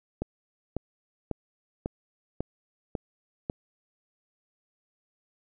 click train, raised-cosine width 2 ms, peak -16 dBFS, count 7, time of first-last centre 0.22-3.499 s, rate 1.83 Hz, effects none

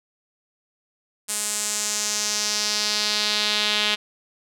sawtooth tone with band-pass filter sweep, 210 Hz, G#3, 19 cents sharp, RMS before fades -24 dBFS, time 1.28-3.96 s, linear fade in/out 20 ms, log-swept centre 8700 to 3300 Hz, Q 2.5, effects none

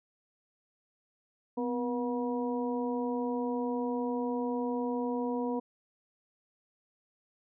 harmonic tone with a mistuned harmonic, 241 Hz, B3, 42 cents flat, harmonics 1 / 2 / 3 / 4, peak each -32 / -34 / -42 / -39 dBFS, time 1.57-5.6 s, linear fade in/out 10 ms, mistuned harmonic 1, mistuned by +67 cents, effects none

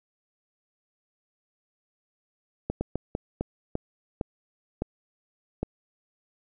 slowing click train, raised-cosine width 2 ms, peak -14 dBFS, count 9, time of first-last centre 2.7-5.63 s, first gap 110 ms, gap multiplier 1.33, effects none

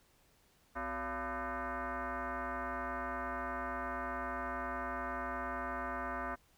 sine tone with frequency modulation, 255.9 Hz, C4, 38 cents flat, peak -36 dBFS, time 0.75-6.36 s, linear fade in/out 20 ms, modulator 315 Hz, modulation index 4.6, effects pink hiss -69 dBFS RMS until 6.57 s

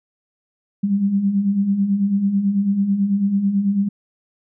sine beating tone pair, 191.8 / 200.9 Hz, G3 / G3, -37 / +43 cents, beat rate 9.1 Hz, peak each -24 / -16 dBFS, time 0.83-3.89 s, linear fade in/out 10 ms, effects none

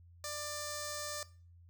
5% pulse tone with notch filter, 593 Hz, D5, 17 cents sharp, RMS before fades -41 dBFS, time 0.24-1.23 s, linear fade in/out 2 ms, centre 2800 Hz, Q 1, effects noise-tail reverb RT60 0.4 s tail -19 dB re dry + added 86 Hz sine -56 dBFS peak until 1.69 s

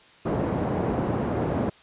pink band-pass noise, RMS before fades -26 dBFS, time 0.25-1.7 s, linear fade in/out 10 ms, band 110 to 710 Hz, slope 12 dB/octave, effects white hiss -53 dBFS RMS until 1.82 s + resampled to 8000 Hz

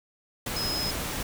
sine tone in noise, 5110 Hz, D#8, 45 cents sharp, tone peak -29 dBFS, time 0.56-0.91 s, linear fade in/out 5 ms, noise pink, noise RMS -32 dBFS, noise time 0.46-1.23 s, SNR 0 dB, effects none

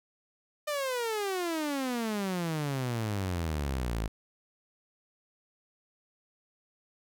sawtooth exponential sweep, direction down, 608 to 51.91 Hz, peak -26 dBFS, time 0.67-4.08 s, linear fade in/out 10 ms, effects none

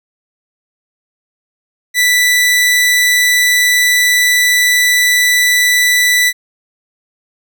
sawtooth tone, 1975.5 Hz, B6, in tune, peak -5 dBFS, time 1.94-6.33 s, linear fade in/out 50 ms, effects none

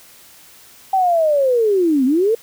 sine linear two-way sweep, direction down then up, 780 to 247.4 to 470.1 Hz, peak -12 dBFS, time 0.93-2.35 s, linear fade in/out 5 ms, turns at 2.05 s, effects white hiss -45 dBFS RMS until 2.42 s

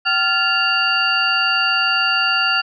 sine tone cluster, 768 / 1391 / 1730 / 2785 / 4607 Hz, G5 / F6 / A6 / F7 / D8, -36 / -7 / -30 / -5 / -34 cents, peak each -26 / -18 / -27 / -19 / -22 dBFS, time 0.05-2.62 s, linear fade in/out 20 ms, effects none

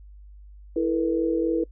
sine chord, E suspended fourth, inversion none, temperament equal with one note detuned, 329.6 / 440 / 483.7 Hz, E4 / A4 / B4, 0 / 0 / -36 cents, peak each -23 / -28 / -26 dBFS, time 0.76-1.64 s, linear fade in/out 5 ms, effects noise-tail reverb RT60 0.1 s tail -23 dB re dry + added 50 Hz sine -43 dBFS peak until 1.71 s

